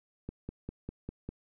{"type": "click train", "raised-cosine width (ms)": 3, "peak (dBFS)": -25, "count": 6, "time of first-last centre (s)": [0.29, 1.29], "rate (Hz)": 5, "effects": []}